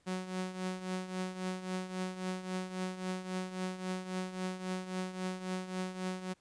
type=tone with tremolo; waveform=sawtooth; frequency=185 Hz; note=F#3; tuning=in tune; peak=-29 dBFS; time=0.06-6.34 s; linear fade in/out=20 ms; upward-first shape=triangle; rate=3.7 Hz; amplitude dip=75%; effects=pink hiss -71 dBFS RMS until 6.4 s + resampled to 22050 Hz